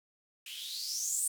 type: noise with band-pass filter sweep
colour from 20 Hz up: violet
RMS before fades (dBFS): -36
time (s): 0.46-1.28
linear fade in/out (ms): 5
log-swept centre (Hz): 2700 to 8900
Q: 7.5
effects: none